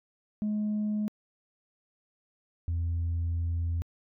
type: tone pair in turn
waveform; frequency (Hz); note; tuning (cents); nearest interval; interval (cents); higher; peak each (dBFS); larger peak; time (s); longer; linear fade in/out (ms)
sine; 211 / 84.32; G#3 / E2; +28 / +40; octave + major third; 1588; first; -25; neither; 0.42-1.08 / 2.68-3.82; second; 0
effects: tanh soft clip ceiling -25 dBFS